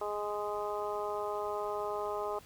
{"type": "harmonic tone", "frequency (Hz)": 207.7, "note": "G#3", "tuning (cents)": 0, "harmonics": [2, 3, 4, 5, 6], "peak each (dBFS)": [-37, -39, -40, -41, -42], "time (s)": [0.01, 2.39], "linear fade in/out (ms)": 5, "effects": ["pink hiss -57 dBFS RMS until 2.45 s"]}